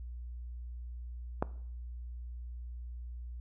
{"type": "click", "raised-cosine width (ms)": 1, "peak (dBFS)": -15, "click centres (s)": 1.425, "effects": ["noise-tail reverb RT60 0.6 s tail -19 dB re dry", "added 60 Hz sine -40 dBFS peak until 3.4 s"]}